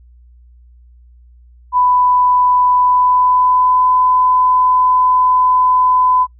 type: tone with pitch glide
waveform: sine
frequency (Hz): 995 to 1007.7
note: B5 to B5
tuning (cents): +13 to +35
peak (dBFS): -9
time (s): 1.72-6.27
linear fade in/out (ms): 50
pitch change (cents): +22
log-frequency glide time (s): 2.78-3.87
effects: noise-tail reverb RT60 0.1 s tail -23 dB re dry + added 60 Hz sine -41 dBFS peak until 6.39 s